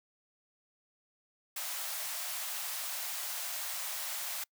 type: high-pass noise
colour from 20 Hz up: white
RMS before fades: -38 dBFS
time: 1.56-4.44 s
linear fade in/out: 5 ms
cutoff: 570 Hz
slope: 96 dB/octave
effects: noise-tail reverb RT60 0.1 s tail -26 dB re dry